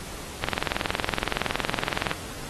click train, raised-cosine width 0.3 ms, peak -7 dBFS, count 37, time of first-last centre 0.44-2.114 s, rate 21.5 Hz, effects pink hiss -39 dBFS RMS until 2.49 s + AAC 32 kbps

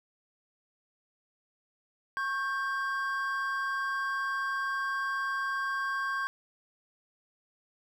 triangle tone pair together, 1096.9 / 1582 Hz, C#6 / G6, -19 / +15 cents, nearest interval tritone, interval 634 cents, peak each -31 / -30 dBFS, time 2.17-6.27 s, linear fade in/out 0 ms, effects none

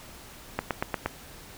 click train, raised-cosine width 0.5 ms, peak -11 dBFS, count 5, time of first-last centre 0.59-1.06 s, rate 8.51 Hz, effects pink hiss -47 dBFS RMS until 1.57 s

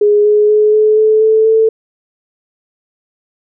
sine tone with pitch steps, 415.3 / 419.9 / 424.5 / 429.2 / 433.9 / 438.7 / 443.6 Hz, G#4 / G#4 / G#4 / A4 / A4 / A4 / A4, 0 / +19 / +38 / -43 / -24 / -5 / +14 cents, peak -6 dBFS, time 0.01-1.69 s, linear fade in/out 5 ms, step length 240 ms, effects none

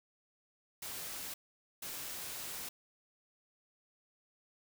white noise bursts at uneven times, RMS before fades -43 dBFS, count 2, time 0.82-1.34 / 1.82-2.69 s, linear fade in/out 5 ms, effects none

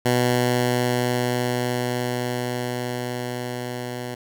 10% pulse tone with level ramp, 123.47 Hz, B2, in tune, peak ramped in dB -9 to -21 dBFS, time 0.05-4.15 s, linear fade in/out 10 ms, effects none

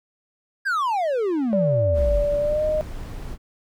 triangle exponential sweep, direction down, 1661.2 to 40.53 Hz, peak -18 dBFS, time 0.65-2.24 s, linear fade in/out 20 ms
sine tone with pitch glide, 582 to 615.9 Hz, D5 to D#5, -16 to -18 cents, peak -19 dBFS, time 1.53-2.81 s, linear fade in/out 0 ms, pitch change +98 cents, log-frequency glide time 2.39-2.64 s
brown noise, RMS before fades -32 dBFS, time 1.93-3.38 s, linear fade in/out 50 ms
effects none

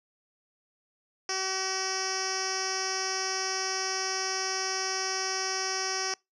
10% pulse tone with low-pass filter, 380 Hz, F#4, 46 cents sharp, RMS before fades -31 dBFS, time 1.29-6.14 s, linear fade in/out 2 ms, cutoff 5500 Hz, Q 6.4, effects noise-tail reverb RT60 0.2 s tail -25 dB re dry

